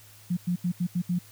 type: tone bursts at uneven times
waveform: sine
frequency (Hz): 177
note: F3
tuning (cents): +23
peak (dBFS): -23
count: 6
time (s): 0.3-0.37 / 0.47-0.56 / 0.64-0.72 / 0.8-0.87 / 0.95-1.02 / 1.09-1.19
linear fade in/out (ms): 10
effects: added 105 Hz sine -54 dBFS peak until 1.31 s + white hiss -53 dBFS RMS until 1.31 s